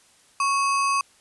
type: tone with sample-and-hold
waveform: sine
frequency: 1108.7 Hz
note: C#6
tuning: in tune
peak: -19 dBFS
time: 0.4-1.01 s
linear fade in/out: 2 ms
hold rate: 3675 Hz
effects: white hiss -57 dBFS RMS until 1.2 s + resampled to 24000 Hz